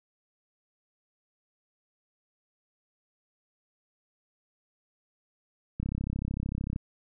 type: click train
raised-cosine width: 5 ms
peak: -20 dBFS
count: 33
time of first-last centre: 5.8-6.761 s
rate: 33.3 Hz
effects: none